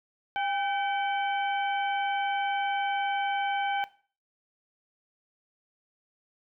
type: harmonic tone with a mistuned harmonic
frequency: 767 Hz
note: G5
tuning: 38 cents flat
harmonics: 1 / 2 / 3 / 4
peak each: -28 / -34 / -38 / -40 dBFS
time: 0.36-3.84 s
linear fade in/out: 0 ms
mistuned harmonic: 1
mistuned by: +75 cents
effects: noise-tail reverb RT60 0.4 s tail -17 dB re dry